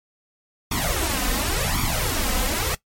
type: noise with flanger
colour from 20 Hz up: pink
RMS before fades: -23 dBFS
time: 0.71-2.75 s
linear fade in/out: 5 ms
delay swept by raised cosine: 0.88 to 3.98 ms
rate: 0.91 Hz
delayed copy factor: +0.95
effects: noise-tail reverb RT60 0.1 s tail -19 dB re dry + MP3 64 kbps